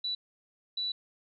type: tone bursts at uneven times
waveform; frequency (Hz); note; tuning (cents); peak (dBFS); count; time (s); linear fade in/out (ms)
sine; 3951; B7; 0; -30; 2; 0.04-0.15 / 0.77-0.92; 5
effects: none